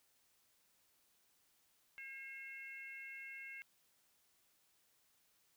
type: harmonic tone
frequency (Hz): 539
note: C#5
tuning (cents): -49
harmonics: 3 / 4 / 5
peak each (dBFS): -55 / -49 / -55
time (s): 1.98-3.62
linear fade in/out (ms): 0
effects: white hiss -75 dBFS RMS until 5.56 s